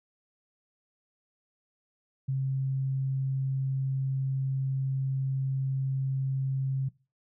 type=tone; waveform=sine; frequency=134 Hz; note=C3; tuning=42 cents sharp; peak=-26 dBFS; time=2.28-6.89 s; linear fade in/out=10 ms; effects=noise-tail reverb RT60 0.3 s tail -20 dB re dry